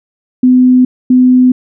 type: tone pair in turn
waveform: sine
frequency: 252.9 / 252.9 Hz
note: B3 / B3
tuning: +41 / +41 cents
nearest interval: unison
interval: 0 cents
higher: neither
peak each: -3 dBFS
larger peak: neither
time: 0.43-0.85 / 1.1-1.52 s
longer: neither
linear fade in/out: 5 ms
effects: none